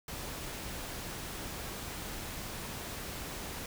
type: noise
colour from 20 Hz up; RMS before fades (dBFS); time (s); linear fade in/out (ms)
pink; -41; 0.08-3.66; 2
effects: none